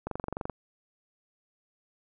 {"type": "click train", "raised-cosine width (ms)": 1, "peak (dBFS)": -19, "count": 11, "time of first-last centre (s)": [0.07, 0.497], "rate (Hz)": 23.4, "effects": []}